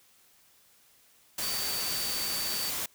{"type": "tone in noise", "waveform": "sine", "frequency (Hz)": 4579, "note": "D8", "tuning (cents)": -45, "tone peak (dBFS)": -34, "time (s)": [1.42, 2.7], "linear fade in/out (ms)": 5, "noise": "white", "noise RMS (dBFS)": -33, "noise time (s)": [1.38, 2.86], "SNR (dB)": -4, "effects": ["white hiss -62 dBFS RMS until 2.94 s"]}